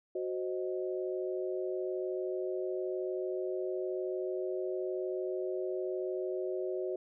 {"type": "chord", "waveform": "sine", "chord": "C diminished", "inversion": "second", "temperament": "equal", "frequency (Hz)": [370, 523.3, 622.3], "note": ["Gb4", "C5", "Eb5"], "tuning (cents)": [0, 0, 0], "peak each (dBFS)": [-34, -40, -40], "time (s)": [0.15, 6.96], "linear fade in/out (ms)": 5, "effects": []}